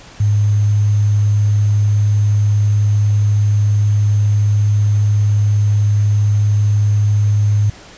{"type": "tone with sample-and-hold", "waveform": "sine", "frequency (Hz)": 103.83, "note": "G#2", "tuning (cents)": 0, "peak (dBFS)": -10, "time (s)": [0.2, 7.7], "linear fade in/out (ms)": 5, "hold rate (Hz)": 6300, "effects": ["pink hiss -39 dBFS RMS until 7.97 s", "resampled to 16000 Hz"]}